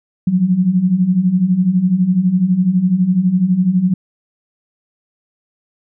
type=beating tone pair; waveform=sine; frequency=174.61 / 186.61 Hz; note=F3 / F#3; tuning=0 / +15 cents; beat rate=12 Hz; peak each=-17 / -12 dBFS; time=0.27-3.94 s; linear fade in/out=5 ms; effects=none